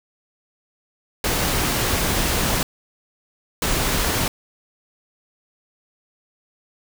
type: noise bursts at uneven times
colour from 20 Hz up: pink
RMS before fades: -21 dBFS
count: 2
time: 1.24-2.63 / 3.62-4.28 s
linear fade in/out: 2 ms
effects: none